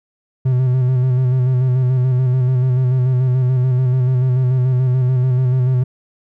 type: tone with vibrato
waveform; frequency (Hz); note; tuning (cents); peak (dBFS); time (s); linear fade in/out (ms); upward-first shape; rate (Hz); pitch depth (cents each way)
triangle; 127.6; C3; -43; -10; 0.45-5.84; 10; square; 6.9; 34
effects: none